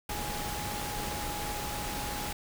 sine tone in noise, 830.6 Hz, G#5, in tune, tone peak -39 dBFS, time 0.09-2.33 s, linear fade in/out 5 ms, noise pink, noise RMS -36 dBFS, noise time 0.09-2.33 s, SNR -6 dB, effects none

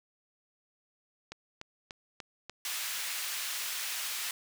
click train, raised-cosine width 0.2 ms, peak -24 dBFS, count 5, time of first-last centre 1.32-2.496 s, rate 3.4 Hz
pink high-pass noise, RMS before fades -36 dBFS, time 2.65-4.31 s, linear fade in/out 2 ms, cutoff 1900 Hz, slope 12 dB/octave
effects none

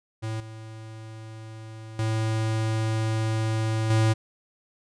square tone with level steps, 110.6 Hz, A2, 9 cents sharp, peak -29 / -39 / -24 / -19 dBFS, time 0.22-4.14 s, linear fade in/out 20 ms, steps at 0.4 / 1.99 / 3.9 s, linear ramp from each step 2 ms, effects resampled to 22050 Hz

